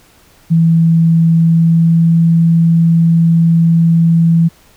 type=tone with pitch glide; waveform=sine; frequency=164.81 to 166.15 Hz; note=E3 to E3; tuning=0 to +14 cents; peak=-6 dBFS; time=0.5-4.49 s; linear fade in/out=20 ms; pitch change=+14 cents; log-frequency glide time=1.31-2.17 s; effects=pink hiss -47 dBFS RMS until 4.76 s